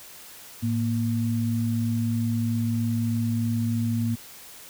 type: tone pair together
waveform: sine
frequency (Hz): 109.92 / 233.1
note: A2 / A#3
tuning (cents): -1 / 0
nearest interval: octave + minor second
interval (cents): 1301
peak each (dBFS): -25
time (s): 0.62-4.16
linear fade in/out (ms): 20
effects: white hiss -45 dBFS RMS until 4.69 s